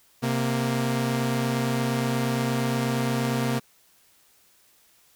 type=tone pair together; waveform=sawtooth; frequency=130.82 / 233.1 Hz; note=C3 / A#3; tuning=0 / 0 cents; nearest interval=minor seventh; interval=1000 cents; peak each=-22 dBFS; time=0.22-3.6 s; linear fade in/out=20 ms; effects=white hiss -60 dBFS RMS until 5.15 s